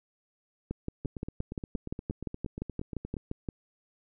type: two click trains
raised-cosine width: 3 ms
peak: -24 / -20 dBFS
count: 19 / 17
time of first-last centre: 1.05-3.168 / 0.71-3.488 s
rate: 8.5 / 5.76 Hz
effects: none